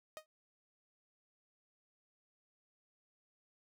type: tone with exponential decay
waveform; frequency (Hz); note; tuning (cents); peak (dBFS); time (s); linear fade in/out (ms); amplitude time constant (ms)
sawtooth; 622.3; D#5; 0; -38; 0.17-0.26; 0; 18
effects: none